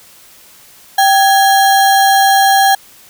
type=tone with sample-and-hold; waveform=sine; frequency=782 Hz; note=G5; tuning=4 cents flat; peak=-6 dBFS; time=0.98-2.75 s; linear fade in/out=5 ms; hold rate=2450 Hz; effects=white hiss -42 dBFS RMS until 3.09 s